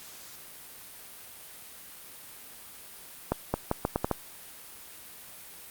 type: accelerating click train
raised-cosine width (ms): 1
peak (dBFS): -11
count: 7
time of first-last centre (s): 3.32-4.113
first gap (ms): 220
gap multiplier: 0.79
effects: white hiss -47 dBFS RMS until 5.7 s + Opus 48 kbps